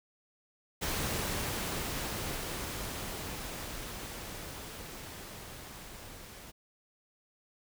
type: noise with level ramp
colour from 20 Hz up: pink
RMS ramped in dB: -33 to -49 dBFS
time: 0.81-6.52 s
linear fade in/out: 20 ms
effects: none